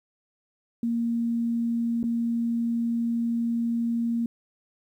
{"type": "tone with dropouts", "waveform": "sine", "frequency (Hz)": 233.1, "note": "A#3", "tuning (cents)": 0, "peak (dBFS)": -23, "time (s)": [0.83, 4.26], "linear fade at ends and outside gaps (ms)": 2, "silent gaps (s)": [2.03, 2.039], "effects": ["10-bit"]}